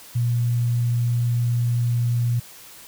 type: tone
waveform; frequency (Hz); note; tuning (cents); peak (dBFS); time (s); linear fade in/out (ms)
sine; 119.7; A#2; +46; -18; 0.15-2.4; 10
effects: white hiss -44 dBFS RMS until 2.87 s